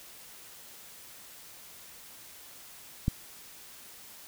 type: click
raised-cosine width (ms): 5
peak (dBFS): -13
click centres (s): 3.081
effects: white hiss -50 dBFS RMS until 4.27 s